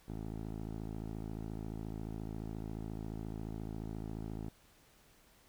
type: tone with low-pass filter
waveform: 10% pulse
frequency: 54.3 Hz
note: A1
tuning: 22 cents flat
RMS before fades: -42 dBFS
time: 0.08-4.49 s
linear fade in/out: 5 ms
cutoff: 610 Hz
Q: 0.72
effects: pink hiss -65 dBFS RMS until 5.48 s